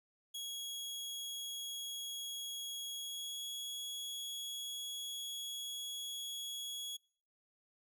sawtooth tone with pitch glide, 3322 to 3343 Hz, G#7 to G#7, 0 to +11 cents, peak -38 dBFS, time 0.34-6.97 s, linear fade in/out 10 ms, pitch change +11 cents, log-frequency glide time 2.94-3.43 s, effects noise-tail reverb RT60 0.5 s tail -26 dB re dry

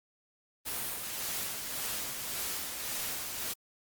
white noise with tremolo, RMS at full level -35 dBFS, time 0.65-3.54 s, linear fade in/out 20 ms, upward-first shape sine, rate 1.8 Hz, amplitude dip 35%, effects Opus 32 kbps

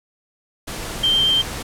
sine tone in noise, 3146 Hz, G7, 6 cents sharp, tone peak -14 dBFS, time 1.03-1.42 s, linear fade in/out 10 ms, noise pink, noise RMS -29 dBFS, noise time 0.67-1.63 s, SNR +12 dB, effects low-pass 12000 Hz 12 dB/octave

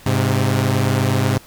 sawtooth tone pair together, 102.7 / 130.97 Hz, G#2 / C3, -19 / +2 cents, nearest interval major third, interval 421 cents, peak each -14 dBFS, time 0.06-1.38 s, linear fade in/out 5 ms, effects pink hiss -44 dBFS RMS until 1.46 s

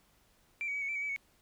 sine tone with pitch steps, 2352 / 2259 / 2279 / 2214 / 2330 / 2252 / 2296 / 2219 Hz, D7 / C#7 / C#7 / C#7 / D7 / C#7 / D7 / C#7, +2 / +32 / +47 / -3 / -14 / +27 / -40 / +1 cents, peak -32 dBFS, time 0.61-1.162 s, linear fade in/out 0 ms, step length 69 ms, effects tanh soft clip ceiling -28 dBFS + pink hiss -68 dBFS RMS until 1.41 s

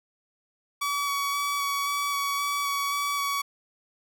sawtooth tone with vibrato, 1135 Hz, C#6, 41 cents sharp, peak -22 dBFS, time 0.81-3.42 s, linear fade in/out 10 ms, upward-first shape square, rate 1.9 Hz, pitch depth 10 cents each way, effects none

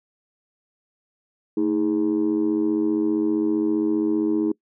sine tone with amplitude modulation, 318.2 Hz, D#4, 39 cents sharp, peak -13 dBFS, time 1.57-4.52 s, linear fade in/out 5 ms, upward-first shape sine, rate 95.2 Hz, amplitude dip 95%, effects noise-tail reverb RT60 0.1 s tail -24 dB re dry + tanh soft clip ceiling -13 dBFS

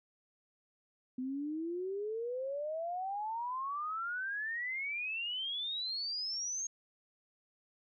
sine exponential sweep, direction up, 250.5 to 6570 Hz, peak -35 dBFS, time 1.18-6.67 s, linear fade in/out 5 ms, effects none

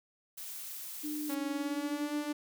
blue noise, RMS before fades -43 dBFS, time 0.37-1.35 s, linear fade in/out 10 ms
sine tone, 300 Hz, D4, 37 cents sharp, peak -35 dBFS, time 1.03-2.33 s, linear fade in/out 20 ms
sawtooth tone with pitch glide, 277.5 to 293.7 Hz, C#4 to D4, +2 to 0 cents, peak -32 dBFS, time 1.29-2.33 s, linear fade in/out 10 ms, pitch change +98 cents, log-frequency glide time 1.48-2.14 s
effects none

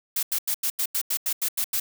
blue noise bursts, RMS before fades -25 dBFS, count 11, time 0.16-1.8 s, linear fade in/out 5 ms, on 70 ms, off 87 ms, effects none

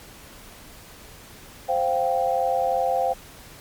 sine chord, C suspended fourth, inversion none, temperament equal with one note detuned, 523.3 / 701.3 / 784 Hz, C5 / F5 / G5, 0 / +7 / 0 cents, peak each -24 dBFS, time 1.68-3.14 s, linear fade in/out 20 ms, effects pink hiss -45 dBFS RMS until 3.6 s + MP3 96 kbps

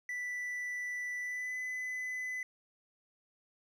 triangle tone with pitch glide, 1975.5 to 2009 Hz, B6 to B6, 0 to +29 cents, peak -34 dBFS, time 0.09-2.43 s, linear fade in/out 2 ms, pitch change +29 cents, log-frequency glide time 1.2-1.56 s, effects none

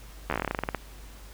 slowing click train, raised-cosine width 0.5 ms, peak -12 dBFS, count 16, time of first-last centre 0.3-0.747 s, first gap 12 ms, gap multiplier 1.12, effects added 50 Hz sine -44 dBFS peak until 1.33 s + pink hiss -51 dBFS RMS until 1.33 s

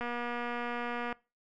click train, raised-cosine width 0.5 ms, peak -22 dBFS, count 269, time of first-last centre 0.01-1.127 s, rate 240 Hz, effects noise-tail reverb RT60 0.3 s tail -23 dB re dry

